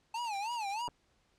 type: tone with vibrato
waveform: square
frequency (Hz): 872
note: A5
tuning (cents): -16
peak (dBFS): -35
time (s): 0.14-0.88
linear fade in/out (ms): 5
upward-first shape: sine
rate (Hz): 3.2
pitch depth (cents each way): 180
type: noise with tremolo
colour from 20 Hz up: blue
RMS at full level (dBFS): -49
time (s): 0.15-0.82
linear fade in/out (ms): 0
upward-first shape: square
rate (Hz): 11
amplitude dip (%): 50
type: clicks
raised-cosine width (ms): 1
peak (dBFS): -31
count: 2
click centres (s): 0.88 / 0.887
effects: pink hiss -72 dBFS RMS until 1.38 s + low-pass 7000 Hz 12 dB/octave